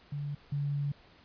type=tone pair in turn; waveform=sine; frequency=144.5 / 143.09 Hz; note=D3 / D3; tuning=-28 / -45 cents; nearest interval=unison; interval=17 cents; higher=first; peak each=-33 / -29 dBFS; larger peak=second; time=0.12-0.35 / 0.52-0.92 s; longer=second; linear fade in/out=5 ms; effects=pink hiss -59 dBFS RMS until 1.24 s + resampled to 11025 Hz